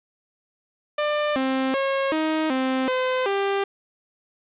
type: tone with pitch steps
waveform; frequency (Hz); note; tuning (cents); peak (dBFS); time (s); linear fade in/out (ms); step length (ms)
sawtooth; 596 / 264 / 544 / 314.1 / 261.3 / 512 / 396; D5 / C4 / C#5 / D#4 / C4 / C5 / G4; +25 / +16 / -33 / +16 / -2 / -38 / +18; -17; 0.98-3.64; 5; 380
effects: resampled to 8000 Hz + 8-bit